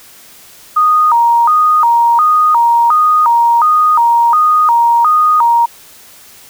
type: tone with vibrato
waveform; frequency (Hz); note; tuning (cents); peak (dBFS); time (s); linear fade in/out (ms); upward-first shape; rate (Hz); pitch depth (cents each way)
sine; 1077; C6; +50; -6; 0.76-5.66; 10; square; 1.4; 240
effects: white hiss -39 dBFS RMS until 6.49 s